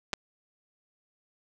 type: clicks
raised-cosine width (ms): 0.2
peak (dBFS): -13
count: 2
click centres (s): 0.132 / 0.137
effects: 9-bit